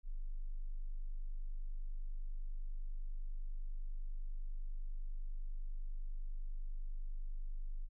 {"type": "tone", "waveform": "sine", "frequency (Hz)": 25, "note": "G0", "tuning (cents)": 35, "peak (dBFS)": -37, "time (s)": [0.03, 7.89], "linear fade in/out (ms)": 50, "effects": []}